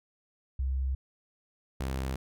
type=tone pair in turn; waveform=sine / sawtooth; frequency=66 / 66 Hz; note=C2 / C2; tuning=+16 / +16 cents; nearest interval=unison; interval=0 cents; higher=neither; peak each=-27 / -27 dBFS; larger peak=neither; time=0.59-0.95 / 1.8-2.16 s; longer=neither; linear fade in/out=5 ms; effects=none